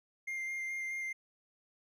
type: tone with vibrato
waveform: triangle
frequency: 2106 Hz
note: C7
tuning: 11 cents sharp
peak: -34 dBFS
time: 0.27-1.13 s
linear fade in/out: 10 ms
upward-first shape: square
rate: 4.7 Hz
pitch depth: 9 cents each way
effects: none